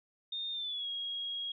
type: tone with pitch glide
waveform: sine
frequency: 3651 to 3290 Hz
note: A#7 to G#7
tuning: -37 to -17 cents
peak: -35 dBFS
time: 0.32-1.52 s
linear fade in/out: 5 ms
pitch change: -180 cents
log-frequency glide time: 0.52-0.88 s
effects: none